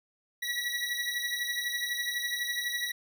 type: beating tone pair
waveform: 25% pulse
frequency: 1928 / 1940 Hz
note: B6 / B6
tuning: -42 / -31 cents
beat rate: 12 Hz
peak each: -29 / -31 dBFS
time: 0.42-2.92 s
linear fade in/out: 10 ms
effects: none